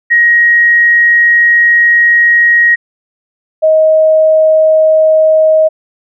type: tone pair in turn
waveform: sine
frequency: 1887 / 629.7 Hz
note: A#6 / D#5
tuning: +21 / +21 cents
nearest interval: octave + perfect fifth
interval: 1900 cents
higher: first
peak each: -4 dBFS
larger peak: neither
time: 0.1-2.76 / 3.62-5.69 s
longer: first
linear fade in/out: 20 ms
effects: none